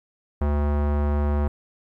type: tone with low-pass filter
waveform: square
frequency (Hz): 73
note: D2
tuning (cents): -10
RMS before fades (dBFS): -22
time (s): 0.41-1.48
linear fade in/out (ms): 5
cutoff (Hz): 1100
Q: 1.1
effects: 10-bit